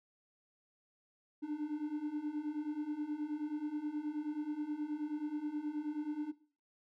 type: beating tone pair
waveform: triangle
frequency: 293.7 / 303.1 Hz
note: D4 / D#4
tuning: 0 / -45 cents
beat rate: 9.4 Hz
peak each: -38 / -36 dBFS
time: 1.42-6.32 s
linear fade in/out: 20 ms
effects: noise-tail reverb RT60 0.4 s tail -17 dB re dry